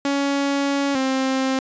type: tone pair in turn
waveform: sawtooth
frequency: 280 / 264.3 Hz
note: C#4 / C4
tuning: +18 / +18 cents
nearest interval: minor second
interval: 100 cents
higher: first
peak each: -15 dBFS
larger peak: neither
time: 0.05-0.95 / 0.95-1.59 s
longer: first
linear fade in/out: 2 ms
effects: resampled to 16000 Hz